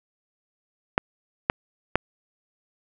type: clicks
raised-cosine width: 0.5 ms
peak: -3 dBFS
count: 3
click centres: 0.979 / 1.499 / 1.956 s
effects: none